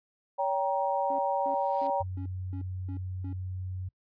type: chord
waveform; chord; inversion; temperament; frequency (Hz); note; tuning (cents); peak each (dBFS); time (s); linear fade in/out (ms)
sine; G diminished; second; just; 564.5 / 784 / 940.8; Db5 / G5 / Bb5; +31 / 0 / +16; -30; 0.38-2.03; 20
type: tone bursts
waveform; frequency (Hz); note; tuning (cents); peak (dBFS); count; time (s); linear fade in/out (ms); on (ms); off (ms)
triangle; 277.2; C#4; 0; -37; 7; 1.1-3.329; 2; 87; 270
type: noise with exponential growth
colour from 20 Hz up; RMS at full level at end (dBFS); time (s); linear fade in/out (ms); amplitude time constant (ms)
white; -48; 1.22-1.87; 0; 140
type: tone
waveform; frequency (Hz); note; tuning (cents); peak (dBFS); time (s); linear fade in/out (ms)
sine; 92.5; F#2; 0; -33; 2-3.89; 10
effects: noise-tail reverb RT60 0.1 s tail -26 dB re dry + resampled to 11025 Hz